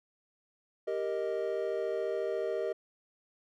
triangle chord, Eb major, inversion first, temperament equal, 392 / 466.2 / 622.3 Hz, G4 / Bb4 / Eb5, 0 / 0 / 0 cents, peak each -33 dBFS, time 0.87-2.73 s, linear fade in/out 10 ms, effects none

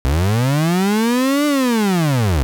35% pulse linear two-way sweep, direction up then down, 61.74 to 298.7 to 61.74 Hz, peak -12 dBFS, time 0.05-2.43 s, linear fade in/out 0 ms, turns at 1.46 s, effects none

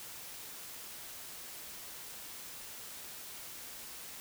silence, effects white hiss -47 dBFS RMS until 4.2 s

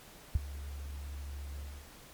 sine tone with ADSR envelope, 70.4 Hz, C#2, 27 cents sharp, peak -20 dBFS, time 0.35-1.9 s, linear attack 4 ms, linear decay 23 ms, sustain -19 dB, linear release 280 ms, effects pink hiss -54 dBFS RMS until 2.13 s + MP3 96 kbps

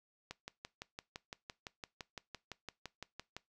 click train, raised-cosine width 0.2 ms, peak -26 dBFS, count 19, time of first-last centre 0.31-3.366 s, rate 5.89 Hz, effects noise-tail reverb RT60 0.2 s tail -21 dB re dry

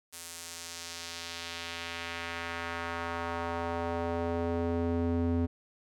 square tone with band-pass filter sweep, 84.6 Hz, E2, 45 cents sharp, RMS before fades -34 dBFS, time 0.12-5.47 s, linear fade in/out 20 ms, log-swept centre 9600 to 240 Hz, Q 1.1, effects none

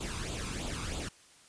pink noise with flanger, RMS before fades -37 dBFS, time 0-1.09 s, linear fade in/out 10 ms, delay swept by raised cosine 0.26 to 0.84 ms, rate 3.1 Hz, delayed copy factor +0.65, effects white hiss -59 dBFS RMS until 1.48 s + resampled to 22050 Hz

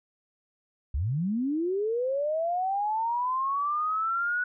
sine linear sweep, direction up, 58.27 to 1480 Hz, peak -25 dBFS, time 0.94-4.44 s, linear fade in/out 5 ms, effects none

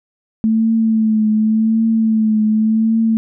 sine tone with vibrato, 220 Hz, A3, in tune, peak -11 dBFS, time 0.44-3.17 s, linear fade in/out 0 ms, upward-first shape triangle, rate 0.88 Hz, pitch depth 45 cents each way, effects none

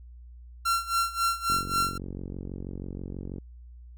45% pulse tone with tremolo, 1365 Hz, F6, 40 cents flat, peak -22 dBFS, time 0.65-1.98 s, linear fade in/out 10 ms, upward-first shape sine, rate 3.7 Hz, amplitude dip 85%
click train, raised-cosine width 3 ms, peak -24 dBFS, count 88, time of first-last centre 1.5-3.383 s, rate 46.2 Hz
effects added 60 Hz sine -44 dBFS peak until 3.97 s

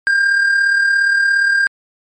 triangle tone with amplitude modulation, 1600 Hz, G6, 35 cents sharp, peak -7 dBFS, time 0.07-1.67 s, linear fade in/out 0 ms, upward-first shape sine, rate 37.2 Hz, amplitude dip 45%, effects MP3 48 kbps

